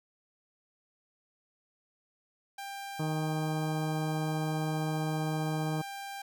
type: tone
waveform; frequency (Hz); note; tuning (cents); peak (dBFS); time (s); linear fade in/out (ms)
sawtooth; 793; G5; +20; -35; 2.58-6.22; 5
type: harmonic tone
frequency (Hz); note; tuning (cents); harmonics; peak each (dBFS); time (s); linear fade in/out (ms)
155.56; D#3; 0; 1 / 2 / 3 / 4 / 5 / 6 / 7 / 8; -31 / -37 / -41 / -43 / -45 / -47 / -48 / -49; 2.99-5.82; 10
effects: none